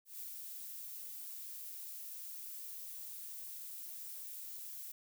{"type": "noise with ADSR envelope", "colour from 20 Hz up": "violet", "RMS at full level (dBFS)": -45, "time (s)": [0.05, 4.92], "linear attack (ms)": 150, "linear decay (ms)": 98, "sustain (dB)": -2, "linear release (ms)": 6, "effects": []}